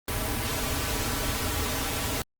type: noise with comb filter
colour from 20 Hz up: pink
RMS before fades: -29 dBFS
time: 0.08-2.22 s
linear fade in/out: 2 ms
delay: 5.6 ms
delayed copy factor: -0.9
effects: Opus 32 kbps